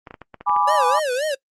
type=clicks; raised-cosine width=0.5 ms; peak=-21 dBFS; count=8; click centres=0.072 / 0.109 / 0.142 / 0.217 / 0.343 / 0.41 / 0.495 / 0.564 s
type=chord; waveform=sine; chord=G# diminished; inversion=none; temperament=equal; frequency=830.6 / 987.8 / 1174.7 Hz; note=G#5 / B5 / D6; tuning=0 / 0 / 0 cents; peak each=-20 dBFS; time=0.46-1 s; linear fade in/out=20 ms
type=tone with vibrato; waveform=square; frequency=554.4 Hz; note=C#5; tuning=in tune; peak=-21 dBFS; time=0.67-1.35 s; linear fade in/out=10 ms; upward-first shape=sine; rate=3.8 Hz; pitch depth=210 cents each way
effects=noise-tail reverb RT60 0.1 s tail -25 dB re dry + Opus 24 kbps